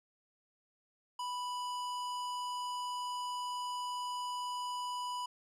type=tone; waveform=square; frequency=987.8 Hz; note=B5; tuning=in tune; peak=-37 dBFS; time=1.19-5.26 s; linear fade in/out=5 ms; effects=low-pass 9000 Hz 12 dB/octave + 13-bit